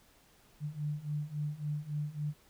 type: beating tone pair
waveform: sine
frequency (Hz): 146.83 / 150.43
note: D3 / D3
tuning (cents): 0 / +42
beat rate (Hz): 3.6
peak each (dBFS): -38 / -36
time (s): 0.6-2.34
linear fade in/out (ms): 50
effects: pink hiss -64 dBFS RMS until 2.49 s